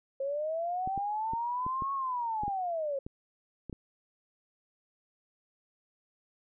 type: linear two-way sweep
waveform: sine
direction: up then down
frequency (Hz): 534 to 1108.7 to 534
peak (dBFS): -30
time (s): 0.2-2.99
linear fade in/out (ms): 5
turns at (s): 1.93
type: clicks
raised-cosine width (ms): 3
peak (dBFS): -27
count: 10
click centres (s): 0.875 / 0.977 / 1.335 / 1.665 / 1.822 / 2.435 / 2.48 / 3.065 / 3.697 / 3.728
effects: none